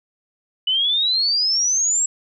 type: exponential sweep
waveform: sine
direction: up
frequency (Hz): 2960 to 7700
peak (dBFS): -16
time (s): 0.67-2.06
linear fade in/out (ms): 5
effects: none